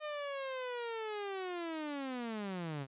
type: linear sweep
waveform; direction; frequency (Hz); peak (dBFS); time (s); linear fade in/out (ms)
sawtooth; down; 612 to 130.3; -34; 0-2.87; 50
effects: resampled to 8000 Hz